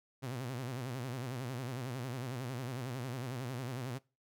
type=tone with vibrato; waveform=sawtooth; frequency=126.3 Hz; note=B2; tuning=39 cents sharp; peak=-34 dBFS; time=0.22-3.99 s; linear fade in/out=20 ms; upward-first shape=sine; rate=11 Hz; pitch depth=130 cents each way; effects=noise-tail reverb RT60 0.3 s tail -23 dB re dry